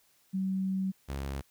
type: tone pair in turn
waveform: sine / sawtooth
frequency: 190.3 / 68.58 Hz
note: F#3 / C#2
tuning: +49 / -18 cents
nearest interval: octave + tritone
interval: 1767 cents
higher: first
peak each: -28 / -30 dBFS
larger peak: first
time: 0.33-0.92 / 1.08-1.42 s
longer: first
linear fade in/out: 20 ms
effects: white hiss -67 dBFS RMS until 1.5 s